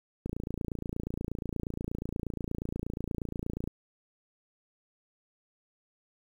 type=click train; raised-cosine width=3 ms; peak=-21 dBFS; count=98; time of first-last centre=0.26-3.675 s; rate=28.4 Hz; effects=9-bit